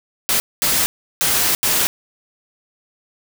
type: noise bursts at uneven times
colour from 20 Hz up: white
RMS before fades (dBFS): -17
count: 4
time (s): 0.29-0.4 / 0.62-0.86 / 1.21-1.55 / 1.63-1.87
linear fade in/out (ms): 0
effects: none